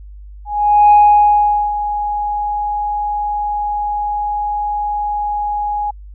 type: tone with ADSR envelope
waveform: sine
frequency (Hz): 830.6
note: G#5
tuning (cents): 0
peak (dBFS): -3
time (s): 0.45-5.91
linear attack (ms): 460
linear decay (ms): 810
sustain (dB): -13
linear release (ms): 8
effects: tanh soft clip ceiling -1 dBFS + added 50 Hz sine -32 dBFS peak until 6.14 s